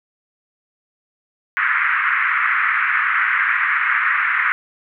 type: band-pass noise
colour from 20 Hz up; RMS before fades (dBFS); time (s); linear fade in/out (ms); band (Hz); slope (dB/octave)
white; -18; 1.57-4.52; 0; 1200 to 2100; 48
effects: none